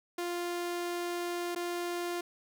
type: tone with dropouts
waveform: sawtooth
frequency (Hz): 349.2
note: F4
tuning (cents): 0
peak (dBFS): -29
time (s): 0.18-2.21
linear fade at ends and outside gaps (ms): 5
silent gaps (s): 1.55-1.559
effects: none